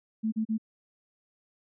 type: tone bursts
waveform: sine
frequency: 220 Hz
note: A3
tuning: in tune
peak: -25 dBFS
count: 3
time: 0.23-0.581 s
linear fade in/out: 20 ms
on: 93 ms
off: 36 ms
effects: none